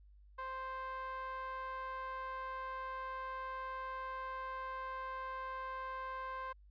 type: tone with band-pass filter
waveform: sawtooth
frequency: 523.3 Hz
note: C5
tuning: in tune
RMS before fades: -43 dBFS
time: 0.38-6.53 s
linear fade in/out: 10 ms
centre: 1200 Hz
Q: 3.9
effects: added 50 Hz sine -58 dBFS peak until 6.7 s + resampled to 11025 Hz